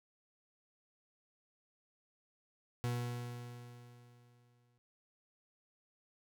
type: tone with exponential decay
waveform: 40% pulse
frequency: 121.1 Hz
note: B2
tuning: 34 cents flat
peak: -32 dBFS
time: 2.84-4.78 s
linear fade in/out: 0 ms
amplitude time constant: 420 ms
effects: none